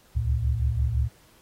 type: tone cluster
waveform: sine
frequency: 67.4 / 73.3 / 113.3 Hz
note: C#2 / D2 / A#2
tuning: -48 / -3 / -49 cents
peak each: -26 dBFS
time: 0.15-1.09 s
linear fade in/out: 20 ms
effects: pink hiss -58 dBFS RMS until 1.41 s + AAC 48 kbps